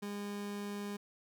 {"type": "tone", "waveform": "30% pulse", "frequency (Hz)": 203.9, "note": "G#3", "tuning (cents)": -32, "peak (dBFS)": -36, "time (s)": [0.02, 0.97], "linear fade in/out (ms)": 10, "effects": []}